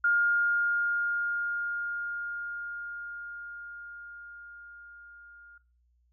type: tone with level ramp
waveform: sine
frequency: 1414 Hz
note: F6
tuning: 21 cents sharp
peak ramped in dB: -21 to -50 dBFS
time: 0.04-5.58 s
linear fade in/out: 5 ms
effects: noise-tail reverb RT60 0.3 s tail -19 dB re dry + added 60 Hz sine -65 dBFS peak until 6.12 s